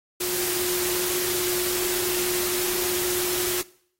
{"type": "tone in noise", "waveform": "sine", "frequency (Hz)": 359.1, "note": "F4", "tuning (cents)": 48, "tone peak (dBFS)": -28, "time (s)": [0.2, 3.62], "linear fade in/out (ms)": 10, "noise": "white", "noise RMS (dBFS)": -27, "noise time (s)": [0.2, 3.62], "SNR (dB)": -4, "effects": ["noise-tail reverb RT60 0.6 s tail -21 dB re dry", "AAC 48 kbps"]}